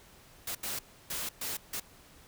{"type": "noise bursts at uneven times", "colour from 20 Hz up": "white", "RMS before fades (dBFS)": -36, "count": 5, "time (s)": [[0.47, 0.55], [0.63, 0.79], [1.1, 1.29], [1.41, 1.57], [1.73, 1.8]], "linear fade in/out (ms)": 5, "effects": ["pink hiss -57 dBFS RMS until 2.27 s"]}